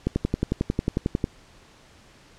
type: click train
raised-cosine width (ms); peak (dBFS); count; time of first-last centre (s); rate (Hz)
3; -9; 14; 0.07-1.241; 11.1
effects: pink hiss -53 dBFS RMS until 2.38 s + low-pass 7000 Hz 12 dB/octave